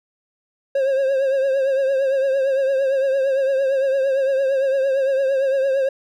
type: tone with vibrato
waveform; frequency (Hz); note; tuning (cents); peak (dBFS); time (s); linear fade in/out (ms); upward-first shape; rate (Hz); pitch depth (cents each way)
triangle; 539; C#5; -49; -14; 0.75-5.89; 5; triangle; 8.8; 64
effects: none